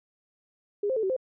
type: tone with pitch steps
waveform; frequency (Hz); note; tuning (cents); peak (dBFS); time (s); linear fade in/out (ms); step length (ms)
sine; 409.1 / 524 / 440.1 / 380.6 / 519; G#4 / C5 / A4 / F#4 / C5; -26 / +2 / 0 / +49 / -14; -24; 0.83-1.165; 5; 67
effects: none